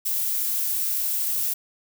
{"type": "noise", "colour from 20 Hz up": "violet", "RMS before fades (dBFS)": -25, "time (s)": [0.05, 1.54], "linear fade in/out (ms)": 10, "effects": []}